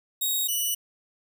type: tone pair in turn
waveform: 5% pulse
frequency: 3772 / 2955 Hz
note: A#7 / F#7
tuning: +20 / -3 cents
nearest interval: major third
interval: 423 cents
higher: first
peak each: -16 / -16 dBFS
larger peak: neither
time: 0.21-0.48 / 0.48-0.75 s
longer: neither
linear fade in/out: 10 ms
effects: none